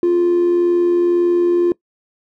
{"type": "tone with amplitude modulation", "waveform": "triangle", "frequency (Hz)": 349.2, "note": "F4", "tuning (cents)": 0, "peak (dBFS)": -6, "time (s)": [0.03, 1.72], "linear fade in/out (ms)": 2, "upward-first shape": "sine", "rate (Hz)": 81.9, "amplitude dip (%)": 45, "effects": ["noise-tail reverb RT60 0.1 s tail -23 dB re dry", "tanh soft clip ceiling -8 dBFS"]}